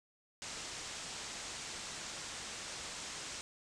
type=low-pass noise; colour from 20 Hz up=white; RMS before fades=-45 dBFS; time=0.42-3.41 s; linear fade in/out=0 ms; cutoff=8200 Hz; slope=48 dB/octave; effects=none